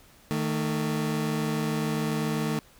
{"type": "tone pair together", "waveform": "30% pulse", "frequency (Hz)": [155.56, 223.1], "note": ["D#3", "A3"], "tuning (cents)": [0, 24], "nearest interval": "tritone", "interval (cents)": 624, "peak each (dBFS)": -26, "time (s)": [0.31, 2.59], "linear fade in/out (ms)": 0, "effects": ["pink hiss -56 dBFS RMS until 2.79 s"]}